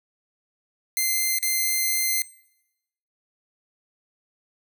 5% pulse tone with dropouts, 2081 Hz, C7, 10 cents flat, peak -11 dBFS, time 0.97-2.22 s, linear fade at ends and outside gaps 1 ms, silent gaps 1.386-1.427 s, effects noise-tail reverb RT60 0.9 s tail -22 dB re dry

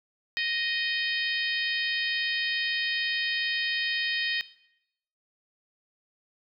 harmonic tone, 622.3 Hz, D#5, in tune, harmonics 3 / 4 / 5 / 6 / 7 / 8, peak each -30 / -32 / -34 / -36 / -37 / -38 dBFS, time 0.37-4.41 s, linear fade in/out 0 ms, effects noise-tail reverb RT60 0.8 s tail -18 dB re dry

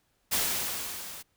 white noise with level ramp, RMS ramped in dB -26 to -43 dBFS, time 0.31-1.23 s, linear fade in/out 20 ms, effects pink hiss -72 dBFS RMS until 1.36 s

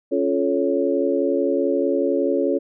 sine tone cluster, 276.8 / 348 / 432.8 / 556 Hz, C#4 / F4 / A4 / C#5, -2 / -6 / -29 / +5 cents, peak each -23 dBFS, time 0.11-2.59 s, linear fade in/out 20 ms, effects none

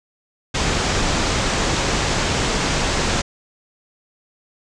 pink low-pass noise, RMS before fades -20 dBFS, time 0.54-3.22 s, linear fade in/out 10 ms, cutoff 7800 Hz, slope 48 dB/octave, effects none

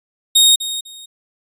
sawtooth tone with echo, 3729 Hz, A#7, in tune, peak -5 dBFS, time 0.35-0.56 s, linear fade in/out 10 ms, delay 250 ms, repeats 2, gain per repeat -13 dB, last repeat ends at 1.06 s, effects resampled to 32000 Hz

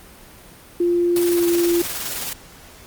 sine tone with pitch glide, 348.1 to 344.5 Hz, F4 to F4, -6 to -24 cents, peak -15 dBFS, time 0.8-1.82 s, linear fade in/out 5 ms, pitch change -18 cents, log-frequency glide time 1.3-1.45 s
white noise with tremolo, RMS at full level -26 dBFS, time 1.16-2.33 s, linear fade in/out 2 ms, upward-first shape square, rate 19 Hz, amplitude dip 35%
effects pink hiss -44 dBFS RMS until 2.86 s + Opus 32 kbps

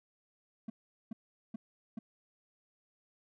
triangle tone bursts, 223 Hz, A3, 23 cents sharp, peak -35 dBFS, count 4, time 0.68-1.99 s, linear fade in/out 5 ms, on 20 ms, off 410 ms, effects none

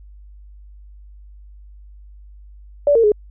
sine tone with pitch steps, 578 / 458.2 / 419.2 Hz, D5 / A#4 / G#4, -28 / -30 / +16 cents, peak -10 dBFS, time 2.87-3.119 s, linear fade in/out 2 ms, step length 83 ms, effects added 50 Hz sine -39 dBFS peak until 3.3 s

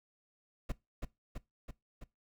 brown noise with echo, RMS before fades -35 dBFS, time 0.69-0.72 s, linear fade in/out 5 ms, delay 330 ms, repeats 4, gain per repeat -3 dB, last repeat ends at 2.04 s, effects noise-tail reverb RT60 0.2 s tail -20 dB re dry

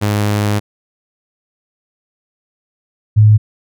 sawtooth / sine tone pair in turn, 103.83 / 106.87 Hz, G#2 / A2, 0 / -50 cents, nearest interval unison, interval 50 cents, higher second, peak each -9 / -4 dBFS, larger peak second, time 0.01-0.6 / 3.16-3.38 s, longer first, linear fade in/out 20 ms, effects none

